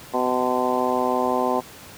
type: harmonic tone with a mistuned harmonic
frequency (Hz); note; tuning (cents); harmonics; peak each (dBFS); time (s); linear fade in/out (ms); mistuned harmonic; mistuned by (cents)
126; B2; +35; 2 / 3 / 4 / 5 / 6 / 7 / 8; -27 / -27 / -27 / -27 / -27 / -27 / -27; 0.13-1.61; 20; 8; +37
effects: pink hiss -42 dBFS RMS until 1.97 s + high-pass 80 Hz 12 dB/octave